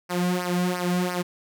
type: tone with flanger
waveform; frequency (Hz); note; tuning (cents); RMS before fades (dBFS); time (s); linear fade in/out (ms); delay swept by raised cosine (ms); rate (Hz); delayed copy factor
sawtooth; 178.9; F3; +42; -25; 0.09-1.23; 20; 0.27 to 2.37; 2.9; -0.8
effects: none